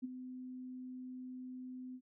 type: tone with ADSR envelope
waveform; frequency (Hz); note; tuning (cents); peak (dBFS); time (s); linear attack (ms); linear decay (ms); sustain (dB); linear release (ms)
sine; 254.4; C4; -48; -35; 0.02-2.01; 24; 19; -9; 62
effects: none